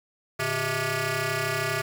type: ring-modulated tone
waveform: 10% pulse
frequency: 258.2 Hz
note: C4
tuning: 23 cents flat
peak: -14 dBFS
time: 0.39-1.82 s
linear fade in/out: 10 ms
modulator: 920 Hz
effects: 9-bit